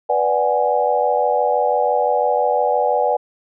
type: chord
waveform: sine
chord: G# half-diminished seventh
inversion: first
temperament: equal with one note detuned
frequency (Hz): 493.9 / 587.3 / 744.7 / 830.6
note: B4 / D5 / F#5 / G#5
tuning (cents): 0 / 0 / +11 / 0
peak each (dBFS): -20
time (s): 0.09-3.17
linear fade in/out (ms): 10
effects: none